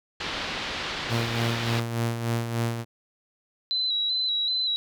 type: low-pass noise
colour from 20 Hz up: white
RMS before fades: -32 dBFS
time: 0.2-1.8 s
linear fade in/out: 5 ms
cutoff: 4100 Hz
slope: 24 dB/octave
type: tone with tremolo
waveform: sawtooth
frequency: 116.54 Hz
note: A#2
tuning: in tune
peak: -19 dBFS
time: 1.08-2.85 s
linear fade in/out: 50 ms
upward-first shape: sine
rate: 3.4 Hz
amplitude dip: 55%
type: tone with vibrato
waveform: sine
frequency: 3960 Hz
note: B7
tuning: 4 cents sharp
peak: -23 dBFS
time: 3.71-4.76 s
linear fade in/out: 0 ms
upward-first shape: square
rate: 2.6 Hz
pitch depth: 34 cents each way
effects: none